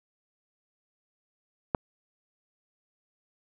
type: click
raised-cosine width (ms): 1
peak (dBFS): -10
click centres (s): 1.748
effects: none